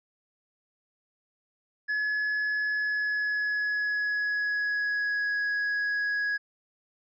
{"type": "tone with pitch glide", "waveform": "triangle", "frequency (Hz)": [1700, 1666], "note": ["G#6", "G#6"], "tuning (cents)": [40, 5], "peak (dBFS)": -24, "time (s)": [1.88, 6.38], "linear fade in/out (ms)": 20, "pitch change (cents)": -35, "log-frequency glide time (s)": [2.75, 5.37], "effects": ["resampled to 16000 Hz"]}